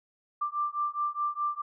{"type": "beating tone pair", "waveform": "sine", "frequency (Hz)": [1179, 1183.8], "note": ["D6", "D6"], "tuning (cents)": [6, 13], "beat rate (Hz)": 4.8, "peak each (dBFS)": -31, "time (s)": [0.41, 1.62], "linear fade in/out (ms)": 10, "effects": []}